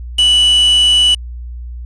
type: tone with quantisation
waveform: triangle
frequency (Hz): 2956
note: F#7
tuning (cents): -2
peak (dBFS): -6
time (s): 0.18-1.15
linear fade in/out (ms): 10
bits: 3
effects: added 60 Hz sine -24 dBFS peak until 1.85 s + resampled to 24000 Hz